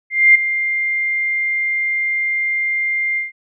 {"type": "tone with ADSR envelope", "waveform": "sine", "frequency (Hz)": 2100, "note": "C7", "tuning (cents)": 6, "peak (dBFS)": -4, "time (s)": [0.1, 3.32], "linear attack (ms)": 250, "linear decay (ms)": 8, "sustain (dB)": -12, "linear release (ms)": 150, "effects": []}